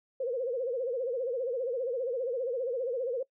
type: tone with vibrato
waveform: sine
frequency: 498.4 Hz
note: B4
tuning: 16 cents sharp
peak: -29 dBFS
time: 0.2-3.23 s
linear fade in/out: 5 ms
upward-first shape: sine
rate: 15 Hz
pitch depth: 140 cents each way
effects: noise-tail reverb RT60 0.1 s tail -22 dB re dry